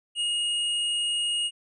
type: tone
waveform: square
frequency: 2866 Hz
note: F7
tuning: 44 cents sharp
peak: -25 dBFS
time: 0.15-1.51 s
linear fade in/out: 50 ms
effects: resampled to 22050 Hz